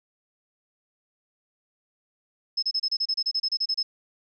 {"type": "tone bursts", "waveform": "sine", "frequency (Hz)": 5190, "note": "E8", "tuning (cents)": -28, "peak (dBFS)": -22, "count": 15, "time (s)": [2.57, 3.83], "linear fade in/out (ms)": 10, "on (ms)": 56, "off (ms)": 30, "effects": []}